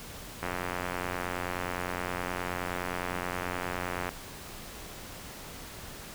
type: click train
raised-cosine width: 0.5 ms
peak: -17 dBFS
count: 329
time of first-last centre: 0.43-4.091 s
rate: 89.6 Hz
effects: pink hiss -44 dBFS RMS until 6.14 s